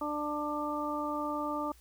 harmonic tone, 296.8 Hz, D4, 18 cents sharp, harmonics 1 / 2 / 3 / 4, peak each -36 / -38 / -38 / -36 dBFS, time 0.01-1.72 s, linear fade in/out 5 ms, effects added 60 Hz sine -57 dBFS peak until 1.8 s + white hiss -63 dBFS RMS until 1.8 s

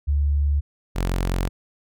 sine / sawtooth tone pair in turn, 72 / 44.78 Hz, D2 / F1, -34 / +44 cents, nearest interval minor sixth, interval 822 cents, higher first, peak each -17 dBFS, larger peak neither, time 0.07-0.61 / 0.95-1.49 s, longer neither, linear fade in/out 20 ms, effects none

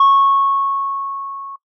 sine tone with level ramp, 1100 Hz, C#6, 14 cents flat, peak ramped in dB -5 to -29 dBFS, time 0-1.56 s, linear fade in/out 5 ms, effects noise-tail reverb RT60 0.1 s tail -20 dB re dry + tanh soft clip ceiling -6 dBFS

